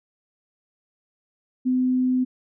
sine tone, 254.6 Hz, C4, 47 cents flat, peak -18 dBFS, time 1.65-2.25 s, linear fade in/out 20 ms, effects none

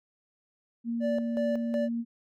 sine tone, 233.1 Hz, A#3, in tune, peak -28 dBFS, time 0.84-2.05 s, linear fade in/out 50 ms
triangle tone with tremolo, 583 Hz, D5, 13 cents flat, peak -25 dBFS, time 1-1.89 s, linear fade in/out 50 ms, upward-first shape square, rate 2.7 Hz, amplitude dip 75%
effects none

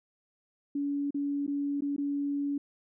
sine tone with dropouts, 284.3 Hz, C#4, 44 cents sharp, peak -28 dBFS, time 0.75-2.58 s, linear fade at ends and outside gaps 5 ms, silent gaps 1.107-1.144 / 1.466-1.477 / 1.808-1.82 / 1.964-1.98 s, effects none

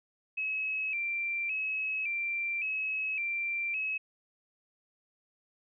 sine tone with vibrato, 2462 Hz, D#7, 19 cents flat, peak -30 dBFS, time 0.37-3.98 s, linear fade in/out 10 ms, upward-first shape square, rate 0.89 Hz, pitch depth 74 cents each way, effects none

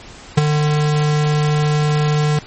square tone with ADSR envelope, 150 Hz, D3, 37 cents sharp, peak -6 dBFS, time 0.37-2.39 s, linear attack 10 ms, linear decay 15 ms, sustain -8 dB, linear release 3 ms, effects pink hiss -38 dBFS RMS until 2.46 s + MP3 32 kbps

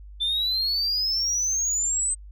sine exponential sweep, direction up, 3520 to 8240 Hz, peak -20 dBFS, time 0.2-2.15 s, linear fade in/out 20 ms, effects tanh soft clip ceiling -20 dBFS + added 50 Hz sine -40 dBFS peak until 2.31 s

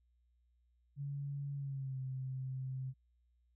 sine tone with pitch glide, 141.2 to 130.99 Hz, C#3 to C3, +32 to +2 cents, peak -38 dBFS, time 0.96-2.94 s, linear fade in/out 50 ms, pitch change -130 cents, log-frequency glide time 1.55-1.99 s, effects added 60 Hz sine -70 dBFS peak until 3.55 s

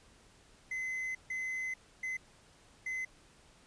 triangle tone bursts at uneven times, 2043 Hz, C7, 42 cents flat, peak -33 dBFS, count 4, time 0.71-1.15 / 1.3-1.74 / 2.03-2.17 / 2.86-3.05 s, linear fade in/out 5 ms, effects pink hiss -62 dBFS RMS until 3.66 s + resampled to 22050 Hz

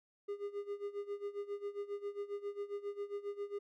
triangle tone with tremolo, 406.3 Hz, G#4, 38 cents flat, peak -34 dBFS, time 0.28-3.59 s, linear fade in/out 10 ms, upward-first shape sine, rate 7.4 Hz, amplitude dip 85%, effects none

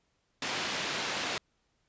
white band-pass noise, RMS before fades -34 dBFS, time 0.42-1.38 s, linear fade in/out 2 ms, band 140 to 3900 Hz, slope 12 dB/octave, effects pink hiss -75 dBFS RMS until 1.88 s + resampled to 16000 Hz

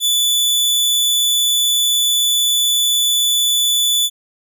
sawtooth tone, 3473 Hz, A7, 23 cents flat, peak -10 dBFS, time 0-4.1 s, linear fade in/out 50 ms, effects none

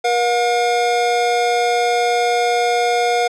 square tone pair together, 478 / 717 Hz, A#4 / F5, +43 / +45 cents, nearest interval perfect fifth, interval 702 cents, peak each -19 / -17 dBFS, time 0.04-3.28 s, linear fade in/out 10 ms, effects low-pass 7000 Hz 12 dB/octave

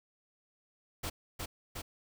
pink noise with echo, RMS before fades -37 dBFS, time 1.03-1.1 s, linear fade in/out 10 ms, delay 360 ms, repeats 2, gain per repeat -2 dB, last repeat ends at 1.82 s, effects none

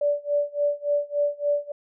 sine tone with tremolo, 581 Hz, D5, 19 cents flat, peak -18 dBFS, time 0.01-1.72 s, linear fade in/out 5 ms, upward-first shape sine, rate 3.5 Hz, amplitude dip 95%, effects none

